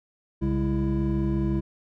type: tone cluster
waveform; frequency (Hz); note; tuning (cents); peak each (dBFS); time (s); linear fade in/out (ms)
triangle; 64.2 / 138.2 / 203.7 / 332.1; C2 / C#3 / G#3 / E4; -32 / -5 / -33 / +13; -26; 0.41-1.61; 20
effects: none